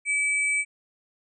sine tone pair together, 2300 / 8196 Hz, D7 / C9, -37 / -37 cents, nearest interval octave + minor seventh, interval 2200 cents, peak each -22 / -31 dBFS, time 0.05-0.65 s, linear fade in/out 50 ms, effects none

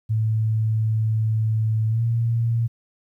sine tone with pitch glide, 110 to 115.87 Hz, A2 to A#2, 0 to -10 cents, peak -18 dBFS, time 0.09-2.68 s, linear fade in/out 20 ms, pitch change +90 cents, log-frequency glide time 1.89-2.02 s, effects 10-bit

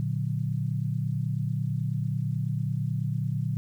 sine chord, Bb augmented, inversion none, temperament just, 116.54 / 145.68 / 182.1 Hz, Bb2 / D3 / F#3, 0 / -14 / -27 cents, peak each -29 / -29 / -34 dBFS, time 0-3.57 s, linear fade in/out 0 ms, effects 10-bit

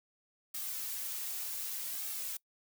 blue noise with flanger, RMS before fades -39 dBFS, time 0.54-2.37 s, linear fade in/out 5 ms, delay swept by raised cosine 2 to 4.6 ms, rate 0.65 Hz, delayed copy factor -0.6, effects noise-tail reverb RT60 0.1 s tail -23 dB re dry

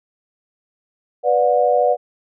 sine chord, B minor, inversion none, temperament equal with one note detuned, 493.9 / 587.3 / 722.7 Hz, B4 / D5 / F#5, 0 / 0 / -41 cents, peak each -17 dBFS, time 1.23-1.97 s, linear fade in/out 50 ms, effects none

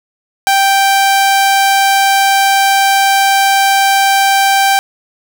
sawtooth tone, 784 Hz, G5, in tune, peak -4 dBFS, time 0.47-4.79 s, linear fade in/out 0 ms, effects none

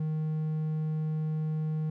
triangle tone, 155.8 Hz, D#3, 3 cents sharp, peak -26 dBFS, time 0-1.9 s, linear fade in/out 5 ms, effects none

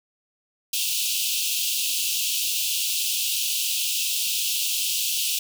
pink high-pass noise, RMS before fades -25 dBFS, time 0.73-5.39 s, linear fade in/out 5 ms, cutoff 2600 Hz, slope 96 dB/octave, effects none

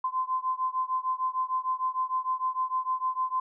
sine beating tone pair, 1029 / 1035.6 Hz, C6 / C6, -29 / -18 cents, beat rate 6.6 Hz, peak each -29 / -30 dBFS, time 0.04-3.4 s, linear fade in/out 5 ms, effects none

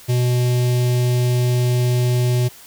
square tone with notch filter, 123.47 Hz, B2, in tune, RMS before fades -17 dBFS, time 0.08-2.49 s, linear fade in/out 20 ms, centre 1300 Hz, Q 0.64, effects white hiss -43 dBFS RMS until 2.66 s

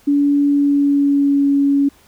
sine tone with pitch glide, 285.7 to 280.6 Hz, D4 to C#4, -48 to +21 cents, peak -11 dBFS, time 0.07-1.89 s, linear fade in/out 10 ms, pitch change -31 cents, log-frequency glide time 0.47-1.49 s, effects pink hiss -51 dBFS RMS until 2.07 s

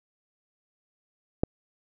click, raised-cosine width 2 ms, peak -9 dBFS, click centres 1.435 s, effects none

